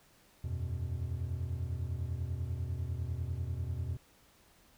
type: chord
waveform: triangle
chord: E suspended second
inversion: none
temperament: equal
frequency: 82.41 / 92.5 / 123.47 Hz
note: E2 / F#2 / B2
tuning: 0 / 0 / 0 cents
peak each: -35 / -37 / -37 dBFS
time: 0.44-3.97 s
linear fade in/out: 5 ms
effects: pink hiss -64 dBFS RMS until 4.77 s